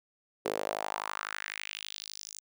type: tone with high-pass filter sweep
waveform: sawtooth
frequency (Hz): 51.91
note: G#1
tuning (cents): 0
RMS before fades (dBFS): -38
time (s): 0.45-2.4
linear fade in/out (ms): 5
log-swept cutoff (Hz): 420 to 7100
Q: 3
effects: none